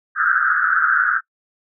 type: band-pass noise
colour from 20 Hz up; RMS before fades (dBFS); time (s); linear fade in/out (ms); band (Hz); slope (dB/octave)
white; -17; 0.15-1.21; 50; 1300 to 1600; 96
effects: noise-tail reverb RT60 0.1 s tail -22 dB re dry